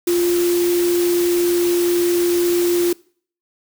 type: tone in noise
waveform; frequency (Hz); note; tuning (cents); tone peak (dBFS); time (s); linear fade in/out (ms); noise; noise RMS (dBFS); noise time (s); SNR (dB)
sine; 349.2; F4; 0; -14; 0.07-2.93; 5; white; -27; 0.07-2.93; +10
effects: noise-tail reverb RT60 0.5 s tail -23 dB re dry